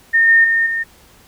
sine tone with level steps, 1826 Hz, A#6, 36 cents flat, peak -9 / -7 / -12 / -17 dBFS, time 0.13-0.84 s, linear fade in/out 20 ms, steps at 0.28 / 0.44 / 0.66 s, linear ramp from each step 5 ms, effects pink hiss -48 dBFS RMS until 1.27 s

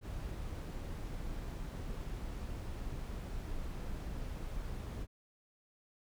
brown noise, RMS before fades -41 dBFS, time 0.01-5.07 s, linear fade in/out 50 ms, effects none

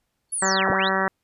sine tone with exponential growth, 4435 Hz, C#8, in tune, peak -30 dBFS, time 0.29-0.54 s, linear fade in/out 1 ms, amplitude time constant 54 ms
sine linear two-way sweep, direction down then up, 11000 to 61.74 to 4216 Hz, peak -24 dBFS, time 0.32-0.89 s, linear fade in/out 10 ms, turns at 0.7 s
harmonic tone, 191.4 Hz, G3, 41 cents flat, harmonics 1 / 2 / 3 / 4 / 5 / 6 / 7 / 8 / 9 / 10, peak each -29 / -29 / -29 / -29 / -29 / -29 / -29 / -29 / -29 / -29 dBFS, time 0.42-1.08 s, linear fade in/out 2 ms
effects pink hiss -75 dBFS RMS until 1.23 s + resampled to 32000 Hz

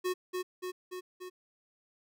square tone with echo, 365.5 Hz, F#4, 21 cents flat, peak -30 dBFS, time 0.04-0.14 s, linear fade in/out 20 ms, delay 290 ms, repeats 4, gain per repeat -3 dB, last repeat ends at 1.3 s, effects none

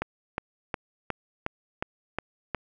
click train, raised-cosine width 0.5 ms, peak -13 dBFS, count 8, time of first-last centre 0.02-2.547 s, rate 2.77 Hz, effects none

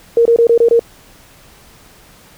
sine tone bursts, 466.2 Hz, A#4, in tune, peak -6 dBFS, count 6, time 0.17-0.794 s, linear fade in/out 2 ms, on 84 ms, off 24 ms, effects pink hiss -44 dBFS RMS until 2.37 s

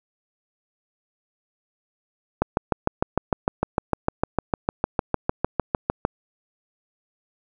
click train, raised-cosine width 1 ms, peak -5 dBFS, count 25, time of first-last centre 2.42-6.051 s, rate 6.61 Hz, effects none

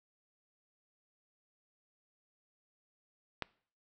click, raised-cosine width 0.3 ms, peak -18 dBFS, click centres 3.423 s, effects noise-tail reverb RT60 0.5 s tail -23 dB re dry

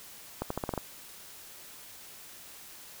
accelerating click train, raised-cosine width 1 ms, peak -17 dBFS, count 7, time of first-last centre 0.42-0.777 s, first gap 84 ms, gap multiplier 0.86, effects white hiss -49 dBFS RMS until 3 s

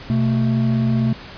triangle tone pair together, 126.42 / 222.1 Hz, B2 / A3, +41 / +16 cents, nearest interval minor seventh, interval 975 cents, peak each -16 dBFS, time 0.1-1.13 s, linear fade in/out 0 ms, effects pink hiss -37 dBFS RMS until 1.37 s + resampled to 11025 Hz

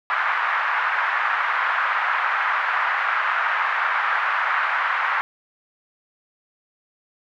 white band-pass noise, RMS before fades -22 dBFS, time 0.1-5.21 s, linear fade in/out 0 ms, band 960 to 1700 Hz, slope 24 dB/octave, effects none

